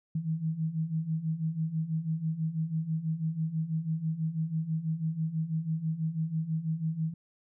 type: beating tone pair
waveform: sine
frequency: 156.3 / 162.4 Hz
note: D#3 / E3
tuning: +8 / -26 cents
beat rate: 6.1 Hz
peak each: -34 / -30 dBFS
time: 0.15-7.14 s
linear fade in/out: 5 ms
effects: none